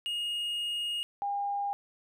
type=tone pair in turn; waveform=triangle / sine; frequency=2861 / 806.6 Hz; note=F7 / G5; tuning=+41 / +49 cents; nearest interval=octave + minor seventh; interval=2192 cents; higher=first; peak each=-29 / -29 dBFS; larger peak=neither; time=0.06-1.03 / 1.22-1.73 s; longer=first; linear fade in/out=0 ms; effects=none